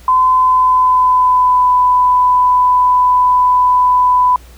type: tone with pitch glide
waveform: sine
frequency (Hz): 1021 to 997.7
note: C6 to B5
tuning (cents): -43 to +17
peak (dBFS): -7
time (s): 0.08-4.36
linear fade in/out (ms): 2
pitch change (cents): -40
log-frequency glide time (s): 0.3-1.72
effects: added 60 Hz sine -36 dBFS peak until 4.57 s + pink hiss -44 dBFS RMS until 4.57 s